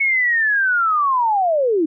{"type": "linear sweep", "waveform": "sine", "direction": "down", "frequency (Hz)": [2217, 295.5], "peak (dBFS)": -14, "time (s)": [0, 1.86], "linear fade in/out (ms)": 10, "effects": []}